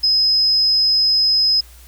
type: tone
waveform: sine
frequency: 5080 Hz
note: D#8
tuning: 35 cents sharp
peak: -12 dBFS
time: 0.03-1.61 s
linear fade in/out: 10 ms
effects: added 60 Hz sine -41 dBFS peak until 1.87 s + white hiss -47 dBFS RMS until 1.87 s